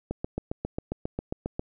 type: click train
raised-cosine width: 2 ms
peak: -16 dBFS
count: 12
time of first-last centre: 0.11-1.594 s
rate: 7.41 Hz
effects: none